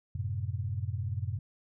sine chord, F# diminished, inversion none, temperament equal with one note detuned, 92.5 / 110 / 130.28 Hz, F#2 / A2 / C3, 0 / 0 / -7 cents, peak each -34 / -35 / -38 dBFS, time 0.15-1.39 s, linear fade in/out 5 ms, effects none

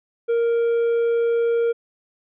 triangle tone, 466.2 Hz, A#4, in tune, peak -15 dBFS, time 0.28-1.73 s, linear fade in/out 20 ms, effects resampled to 8000 Hz

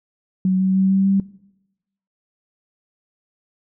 sine tone with pitch steps, 186.9 / 188.96 / 191.05 / 193.16 / 195.29 Hz, F#3 / F#3 / G3 / G3 / G3, +18 / +37 / -44 / -25 / -6 cents, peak -14 dBFS, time 0.45-1.2 s, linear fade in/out 2 ms, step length 150 ms, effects noise-tail reverb RT60 0.9 s tail -20 dB re dry

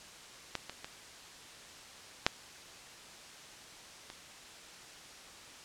clicks, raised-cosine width 0.2 ms, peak -16 / -23 / -24 / -6 / -27 dBFS, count 5, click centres 0.553 / 0.696 / 0.845 / 2.265 / 4.101 s, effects white hiss -51 dBFS RMS until 5.64 s + low-pass 7000 Hz 12 dB/octave

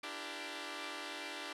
5% pulse chord, E half-diminished seventh, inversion third, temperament equal with one note detuned, 293.7 / 336.7 / 392 / 466.2 Hz, D4 / E4 / G4 / Bb4, 0 / +37 / 0 / 0 cents, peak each -34 / -36 / -36 / -40 dBFS, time 0.03-1.53 s, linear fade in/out 5 ms, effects low-pass 8000 Hz 12 dB/octave

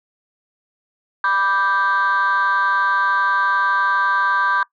sine chord, G major, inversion first, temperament equal, 987.8 / 1174.7 / 1568 Hz, B5 / D6 / G6, 0 / 0 / 0 cents, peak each -20 / -18 / -17 dBFS, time 1.24-4.63 s, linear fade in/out 2 ms, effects noise-tail reverb RT60 0.1 s tail -20 dB re dry + tanh soft clip ceiling -10 dBFS

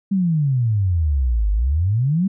sine exponential two-way sweep, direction down then up, 201.7 to 49 to 201.7 Hz, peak -15 dBFS, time 0.11-2.28 s, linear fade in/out 10 ms, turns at 1.51 s, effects none

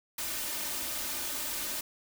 white noise with comb filter, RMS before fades -35 dBFS, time 0.18-1.81 s, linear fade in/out 5 ms, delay 3.3 ms, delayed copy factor +0.65, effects none

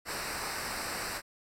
pink noise with comb filter, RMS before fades -36 dBFS, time 0.05-1.22 s, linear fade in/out 50 ms, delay 0.3 ms, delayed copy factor -0.75, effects low-pass 12000 Hz 12 dB/octave

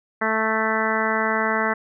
harmonic tone, 220 Hz, A3, in tune, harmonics 1 / 2 / 3 / 4 / 5 / 6 / 7 / 8 / 9, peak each -28 / -28 / -28 / -28 / -28 / -28 / -28 / -28 / -28 dBFS, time 0.21-1.74 s, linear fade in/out 10 ms, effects none

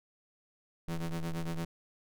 45% pulse ring-modulated tone, 84.2 Hz, E2, 37 cents sharp, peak -30 dBFS, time 0.88-1.65 s, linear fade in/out 5 ms, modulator 79.8 Hz, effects none

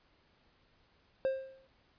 triangle tone with exponential decay, 531 Hz, C5, 25 cents sharp, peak -24 dBFS, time 1.25-1.67 s, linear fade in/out 0 ms, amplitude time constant 91 ms, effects pink hiss -69 dBFS RMS until 1.98 s + resampled to 11025 Hz

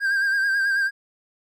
triangle tone with vibrato, 1594 Hz, G6, 28 cents sharp, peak -17 dBFS, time 0-0.91 s, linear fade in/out 50 ms, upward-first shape sine, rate 9.2 Hz, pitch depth 46 cents each way, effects none

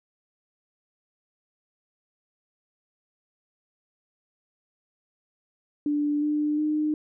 sine tone with pitch steps, 293.7 / 298.8 / 304.1 Hz, D4 / D4 / D#4, 0 / +30 / -40 cents, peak -22 dBFS, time 5.86-6.94 s, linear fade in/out 2 ms, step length 360 ms, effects none

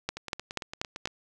two click trains, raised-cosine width 0.2 ms, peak -20 / -12 dBFS, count 9 / 5, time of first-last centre 0.17-1.074 / 0.09-1.056 s, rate 8.85 / 4.14 Hz, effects none

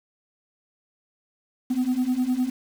sine beating tone pair, 246.9 / 256.7 Hz, B3 / C4, 0 / -33 cents, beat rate 9.8 Hz, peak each -23 / -21 dBFS, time 1.7-2.5 s, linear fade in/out 10 ms, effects tanh soft clip ceiling -18 dBFS + 7-bit

